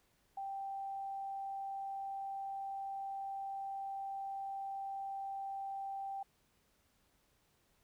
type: tone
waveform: sine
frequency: 784 Hz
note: G5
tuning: in tune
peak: -39 dBFS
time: 0.37-6.23 s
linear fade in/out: 5 ms
effects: pink hiss -74 dBFS RMS until 7.83 s